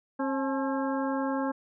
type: harmonic tone with a mistuned harmonic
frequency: 268.9 Hz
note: C4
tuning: 47 cents sharp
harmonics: 1 / 2 / 3 / 4 / 5 / 6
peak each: -29 / -33 / -35 / -37 / -42 / -41 dBFS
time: 0.19-1.52 s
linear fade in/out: 10 ms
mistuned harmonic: 3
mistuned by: +100 cents
effects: none